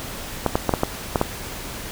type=clicks; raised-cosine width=1 ms; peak=-3 dBFS; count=7; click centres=0.463 / 0.555 / 0.693 / 0.738 / 0.834 / 1.158 / 1.214 s; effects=pink hiss -33 dBFS RMS until 1.91 s